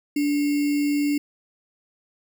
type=tone with sample-and-hold; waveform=sine; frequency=290.2 Hz; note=D4; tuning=21 cents flat; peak=-19 dBFS; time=0.16-1.18 s; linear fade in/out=5 ms; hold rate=2450 Hz; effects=none